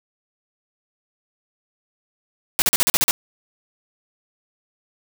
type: noise bursts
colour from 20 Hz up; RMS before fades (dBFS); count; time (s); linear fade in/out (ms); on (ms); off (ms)
white; -17; 8; 2.59-3.11; 0; 30; 40
effects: none